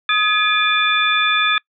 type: tone cluster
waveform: sine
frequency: 1255 / 1697 / 2411 / 3509 Hz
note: D#6 / G#6 / D7 / A7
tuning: +15 / +37 / +45 / -5 cents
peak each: -19 dBFS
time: 0.09-1.58 s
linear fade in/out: 2 ms
effects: noise-tail reverb RT60 0.1 s tail -26 dB re dry